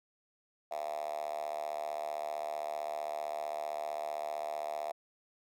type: tone with high-pass filter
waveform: 5% pulse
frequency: 75.5 Hz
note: D2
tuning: 48 cents sharp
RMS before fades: -38 dBFS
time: 0.71-4.92 s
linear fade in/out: 5 ms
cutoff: 680 Hz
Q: 8.9
effects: none